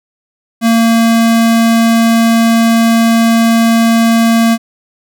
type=tone; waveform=square; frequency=228.7 Hz; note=A#3; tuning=33 cents flat; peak=-7 dBFS; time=0.61-4.58 s; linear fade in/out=50 ms; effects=none